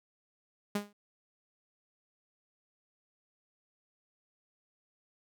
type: tone with exponential decay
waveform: sawtooth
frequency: 205.1 Hz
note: G#3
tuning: 21 cents flat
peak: -24 dBFS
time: 0.75-0.93 s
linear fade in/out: 5 ms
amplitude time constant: 37 ms
effects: none